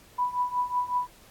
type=tone with tremolo; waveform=sine; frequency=987.8 Hz; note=B5; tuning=in tune; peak=-21 dBFS; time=0.18-1.07 s; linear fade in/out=10 ms; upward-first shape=triangle; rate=5.4 Hz; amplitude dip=90%; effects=pink hiss -55 dBFS RMS until 1.3 s + AAC 64 kbps